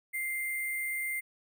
sine tone with sample-and-hold, 2093 Hz, C7, in tune, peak -31 dBFS, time 0.13-1.21 s, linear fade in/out 20 ms, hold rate 11025 Hz, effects none

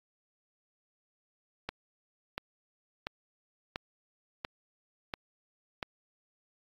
click train, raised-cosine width 0.3 ms, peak -18 dBFS, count 7, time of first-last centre 1.69-5.828 s, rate 1.45 Hz, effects AAC 32 kbps

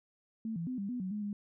sine tone with pitch steps, 222.9 / 167.6 / 254.5 / 199 / 247.2 / 186.6 / 209.6 / 204.6 Hz, A3 / E3 / C4 / G3 / B3 / F#3 / G#3 / G#3, +23 / +29 / -48 / +26 / +2 / +15 / +16 / -26 cents, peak -34 dBFS, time 0.45-1.33 s, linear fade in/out 2 ms, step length 110 ms, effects none

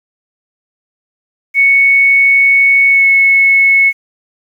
sine tone with pitch glide, 2217 to 2197 Hz, C#7 to C#7, 0 to -16 cents, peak -5 dBFS, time 1.54-3.93 s, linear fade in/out 50 ms, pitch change -16 cents, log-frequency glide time 2.89-3.05 s, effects 7-bit

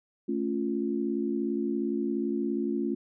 sine chord, A augmented, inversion none, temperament equal, 220 / 277.2 / 349.2 Hz, A3 / C#4 / E#4, 0 / 0 / 0 cents, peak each -31 dBFS, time 0.28-2.95 s, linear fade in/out 10 ms, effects none

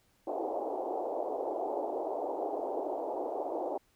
white band-pass noise, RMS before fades -35 dBFS, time 0.27-3.78 s, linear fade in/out 5 ms, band 310 to 820 Hz, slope 48 dB/octave, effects pink hiss -70 dBFS RMS until 3.95 s

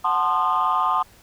sine chord, F# diminished seventh, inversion none, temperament equal with one note detuned, 740 / 880 / 1046.5 / 1223.1 Hz, F#5 / A5 / C6 / Eb6, 0 / 0 / 0 / -30 cents, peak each -25 / -24 / -21 / -21 dBFS, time 0.04-1.03 s, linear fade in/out 10 ms, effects tanh soft clip ceiling -12 dBFS + pink hiss -52 dBFS RMS until 1.22 s

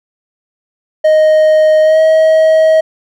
triangle tone with pitch glide, 622 to 635.1 Hz, D#5 to D#5, -1 to +35 cents, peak -3 dBFS, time 1.04-2.81 s, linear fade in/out 10 ms, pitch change +36 cents, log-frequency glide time 1.82-2 s, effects none

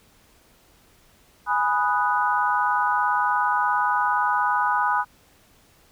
sine chord, G# minor seventh, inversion none, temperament equal, 830.6 / 987.8 / 1244.5 / 1480 Hz, G#5 / B5 / D#6 / F#6, 0 / 0 / 0 / 0 cents, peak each -25 / -23 / -25 / -26 dBFS, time 1.46-5.05 s, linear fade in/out 50 ms, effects pink hiss -57 dBFS RMS until 5.91 s

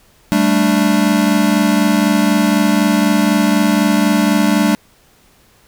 square chord, G suspended second, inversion none, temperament equal, 196 / 220 / 293.7 Hz, G3 / A3 / D4, 0 / 0 / 0 cents, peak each -16 dBFS, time 0.32-4.75 s, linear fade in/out 0 ms, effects pink hiss -51 dBFS RMS until 5.67 s

